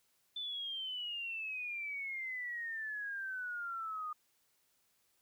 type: exponential sweep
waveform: sine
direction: down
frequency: 3536 to 1220 Hz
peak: -38 dBFS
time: 0.36-4.13 s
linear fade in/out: 5 ms
effects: white hiss -75 dBFS RMS until 5.21 s